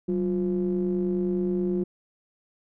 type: ring-modulated tone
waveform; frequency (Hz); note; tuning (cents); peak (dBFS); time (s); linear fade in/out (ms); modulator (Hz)
triangle; 82.41; E2; 0; -18; 0.08-1.84; 10; 272
effects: none